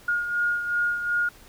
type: beating tone pair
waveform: sine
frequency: 1427 / 1429.7 Hz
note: F6 / F6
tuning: +37 / +40 cents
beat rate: 2.7 Hz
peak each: -23 / -31 dBFS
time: 0.08-1.29 s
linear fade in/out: 5 ms
effects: pink hiss -51 dBFS RMS until 1.48 s